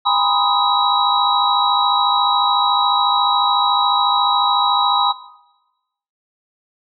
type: tone cluster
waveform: sine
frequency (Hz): 813 / 968 / 1022 / 1250 / 3881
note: G#5 / B5 / C6 / D#6 / B7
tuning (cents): -37 / -35 / -41 / +8 / -31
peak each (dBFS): -19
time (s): 0.05-5.13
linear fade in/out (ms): 20
effects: noise-tail reverb RT60 1.0 s tail -19 dB re dry